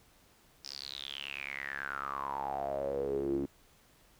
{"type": "tone with band-pass filter sweep", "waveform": "sawtooth", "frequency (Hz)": 69.2, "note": "C#2", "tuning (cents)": -2, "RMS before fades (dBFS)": -37, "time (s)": [0.64, 3.46], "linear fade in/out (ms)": 10, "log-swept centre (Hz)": [5300, 300], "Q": 9.9, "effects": ["pink hiss -64 dBFS RMS until 4.19 s"]}